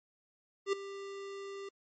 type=tone with ADSR envelope; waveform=square; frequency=395.4 Hz; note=G4; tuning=15 cents sharp; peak=-27 dBFS; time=0.66-1.69 s; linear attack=68 ms; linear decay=7 ms; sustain=-15 dB; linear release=5 ms; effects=low-pass 7000 Hz 12 dB/octave + MP3 32 kbps